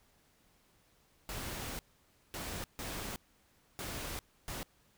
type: noise bursts at uneven times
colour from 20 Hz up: pink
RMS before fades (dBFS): -41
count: 5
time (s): 1.29-1.79 / 2.34-2.64 / 2.79-3.16 / 3.79-4.19 / 4.48-4.63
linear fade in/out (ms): 0
effects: pink hiss -69 dBFS RMS until 4.97 s